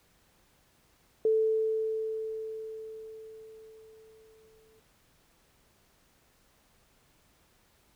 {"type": "tone with exponential decay", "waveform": "sine", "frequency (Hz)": 440, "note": "A4", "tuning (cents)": 0, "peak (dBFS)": -21, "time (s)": [1.25, 4.8], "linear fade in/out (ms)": 2, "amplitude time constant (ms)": 770, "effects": ["pink hiss -66 dBFS RMS until 7.95 s"]}